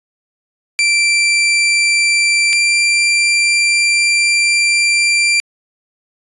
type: tone pair in turn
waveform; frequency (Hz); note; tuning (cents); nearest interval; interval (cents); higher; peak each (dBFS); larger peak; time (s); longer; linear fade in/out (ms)
sawtooth; 2349 / 2363; D7 / D7; 0 / +10; unison; 10; second; -7; neither; 0.79-2.53 / 2.53-5.4; second; 0
effects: resampled to 24000 Hz